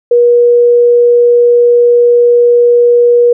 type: tone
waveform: sine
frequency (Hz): 480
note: B4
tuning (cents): -49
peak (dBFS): -3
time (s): 0.11-3.33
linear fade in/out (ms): 5
effects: none